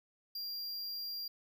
square tone, 4767 Hz, D8, 25 cents sharp, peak -39 dBFS, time 0.35-1.28 s, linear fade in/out 5 ms, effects none

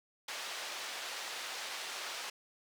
white band-pass noise, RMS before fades -42 dBFS, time 0.28-2.3 s, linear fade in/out 5 ms, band 540 to 4600 Hz, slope 12 dB/octave, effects none

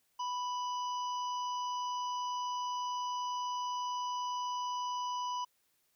harmonic tone, 989 Hz, B5, 2 cents sharp, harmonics 1 / 3 / 5 / 6, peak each -34 / -46 / -52 / -51 dBFS, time 0.19-5.45 s, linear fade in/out 10 ms, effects white hiss -75 dBFS RMS until 5.95 s

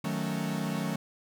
45% pulse chord, D# half-diminished seventh, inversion none, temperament equal, 155.56 / 185 / 220 / 277.2 Hz, D#3 / F#3 / A3 / C#4, 0 / 0 / 0 / 0 cents, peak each -35 / -34 / -35 / -38 dBFS, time 0.04-0.96 s, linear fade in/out 5 ms, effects none

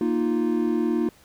triangle chord, Bb suspended fourth, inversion none, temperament just, 233.1 / 310.8 / 349.6 Hz, Bb3 / Eb4 / F4, 0 / -2 / +2 cents, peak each -23 dBFS, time 0.01-1.09 s, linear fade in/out 2 ms, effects pink hiss -55 dBFS RMS until 1.24 s

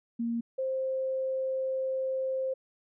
sine tone pair in turn, 233.1 / 525.9 Hz, A#3 / C5, 0 / +9 cents, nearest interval octave + major second, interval 1409 cents, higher second, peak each -28 dBFS, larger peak neither, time 0.19-0.41 / 0.58-2.54 s, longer second, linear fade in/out 10 ms, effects none

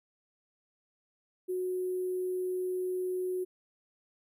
sine tone with sample-and-hold, 366.9 Hz, F#4, 15 cents flat, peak -30 dBFS, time 1.48-3.45 s, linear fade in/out 20 ms, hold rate 11025 Hz, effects none

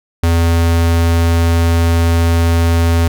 square tone, 83.9 Hz, E2, 31 cents sharp, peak -10 dBFS, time 0.23-3.08 s, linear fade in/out 5 ms, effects none

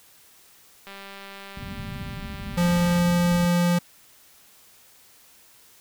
click train, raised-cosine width 0.3 ms, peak -25 dBFS, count 418, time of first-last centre 0.87-2.987 s, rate 197 Hz
white low-pass noise, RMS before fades -35 dBFS, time 1.57-3.46 s, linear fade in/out 2 ms, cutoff 230 Hz, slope 48 dB/octave
square tone, 174.61 Hz, F3, in tune, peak -19 dBFS, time 2.57-3.79 s, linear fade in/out 10 ms
effects white hiss -54 dBFS RMS until 5.8 s

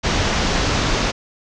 pink low-pass noise, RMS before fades -19 dBFS, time 0.03-1.12 s, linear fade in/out 20 ms, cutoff 6600 Hz, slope 48 dB/octave, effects none

